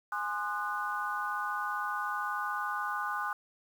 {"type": "chord", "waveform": "sine", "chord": "Ab dominant seventh", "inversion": "none", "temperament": "equal with one note detuned", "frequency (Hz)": [830.6, 1046.5, 1220.3, 1480], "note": ["Ab5", "C6", "Eb6", "Gb6"], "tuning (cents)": [0, 0, -34, 0], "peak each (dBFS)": [-38, -38, -36, -36], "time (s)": [0.12, 3.33], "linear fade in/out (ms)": 2, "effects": ["9-bit"]}